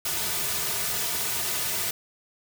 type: noise with comb filter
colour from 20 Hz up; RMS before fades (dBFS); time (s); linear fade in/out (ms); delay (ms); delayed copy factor
white; -28; 0.05-1.91; 5; 3.7; -0.85
effects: none